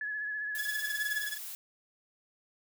sine tone with vibrato, 1700 Hz, G#6, 40 cents sharp, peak -33 dBFS, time 0.01-1.27 s, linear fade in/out 2 ms, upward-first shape sine, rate 15 Hz, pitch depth 31 cents each way
blue noise, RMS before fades -42 dBFS, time 0.55-1.55 s, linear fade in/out 0 ms
sawtooth tone with tremolo, 1703 Hz, G#6, 43 cents sharp, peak -29 dBFS, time 0.58-1.38 s, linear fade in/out 10 ms, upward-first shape sine, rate 19 Hz, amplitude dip 95%
effects none

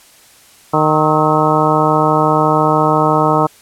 harmonic tone with a mistuned harmonic, 154.1 Hz, D#3, 16 cents flat, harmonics 1 / 2 / 3 / 4 / 5 / 6 / 7 / 8, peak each -18 / -18 / -18 / -18 / -18 / -18 / -18 / -18 dBFS, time 0.73-3.47 s, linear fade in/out 10 ms, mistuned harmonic 8, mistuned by +70 cents, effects white hiss -45 dBFS RMS until 3.61 s + low-pass 12000 Hz 12 dB/octave

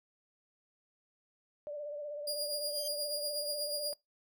sine tone with vibrato, 588 Hz, D5, 2 cents sharp, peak -38 dBFS, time 1.67-3.93 s, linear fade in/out 0 ms, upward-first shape sine, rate 16 Hz, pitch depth 42 cents each way
sawtooth tone with tremolo, 4839 Hz, D#8, 49 cents flat, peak -30 dBFS, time 2.27-3.94 s, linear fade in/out 5 ms, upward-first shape triangle, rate 8.3 Hz, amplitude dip 60%
5% pulse tone with exponential growth, 3166 Hz, G7, 17 cents sharp, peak -31 dBFS, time 2.63-2.88 s, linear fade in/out 5 ms, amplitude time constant 53 ms
effects noise-tail reverb RT60 0.2 s tail -26 dB re dry

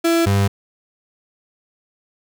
35% pulse tone pair in turn, 334.3 / 99.39 Hz, E4 / G2, +24 / +24 cents, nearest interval octave + major sixth, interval 2100 cents, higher first, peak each -12 dBFS, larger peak neither, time 0.04-0.26 / 0.26-0.48 s, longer neither, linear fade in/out 10 ms, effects none

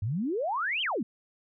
sine exponential two-way sweep, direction up then down, 93.2 to 3273 to 190.8 Hz, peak -27 dBFS, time 0.02-1.03 s, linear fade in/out 5 ms, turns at 0.82 s, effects none

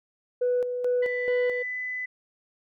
sine tone with tremolo, 493.9 Hz, B4, in tune, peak -20 dBFS, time 0.41-1.63 s, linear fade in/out 10 ms, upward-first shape square, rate 2.3 Hz, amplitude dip 55%
sine tone with pitch glide, 1987 to 2004 Hz, B6 to B6, +10 to +25 cents, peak -29 dBFS, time 1.02-2.06 s, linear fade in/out 10 ms, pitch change +15 cents, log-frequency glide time 1.47-1.78 s
effects tanh soft clip ceiling -18 dBFS

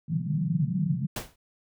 pink band-pass noise, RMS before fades -27 dBFS, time 0.08-1.07 s, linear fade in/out 20 ms, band 140 to 180 Hz, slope 48 dB/octave
pink noise with exponential decay, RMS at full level -28 dBFS, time 1.16-1.36 s, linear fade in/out 5 ms, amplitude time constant 42 ms
effects none

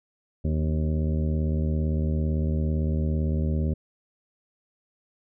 harmonic tone with a mistuned harmonic, 77.78 Hz, D#2, in tune, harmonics 1 / 2 / 3 / 4 / 5 / 6 / 7 / 8, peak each -24 / -28 / -31 / -39 / -38 / -45 / -40 / -48 dBFS, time 0.44-3.74 s, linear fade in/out 10 ms, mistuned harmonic 4, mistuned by -47 cents, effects none

